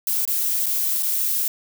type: noise with dropouts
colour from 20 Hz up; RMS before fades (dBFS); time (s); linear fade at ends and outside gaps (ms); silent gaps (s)
violet; -22; 0.07-1.48; 2; 0.252-0.276 / 0.66-0.664 / 1.026-1.03
effects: none